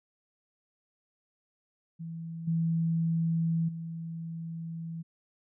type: tone with level steps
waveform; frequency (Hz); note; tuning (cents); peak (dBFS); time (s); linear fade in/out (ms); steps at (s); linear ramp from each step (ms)
sine; 164.81; E3; 0; -36 / -25 / -35; 1.99-5.03; 20; 2.47 / 3.68; 10
effects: none